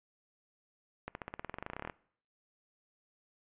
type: accelerating click train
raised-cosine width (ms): 0.5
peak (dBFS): -24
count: 20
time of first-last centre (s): 1.08-1.898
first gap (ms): 71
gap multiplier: 0.94
effects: noise-tail reverb RT60 0.6 s tail -22 dB re dry + resampled to 8000 Hz